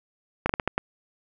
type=slowing click train; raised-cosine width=0.5 ms; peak=-8 dBFS; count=6; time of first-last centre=0.46-0.78 s; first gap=34 ms; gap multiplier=1.32; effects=none